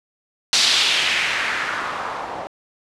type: noise with low-pass filter sweep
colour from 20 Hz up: blue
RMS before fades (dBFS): -21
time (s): 0.53-2.47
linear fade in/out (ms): 0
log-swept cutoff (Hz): 4600 to 720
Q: 2
effects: low-pass 10000 Hz 12 dB/octave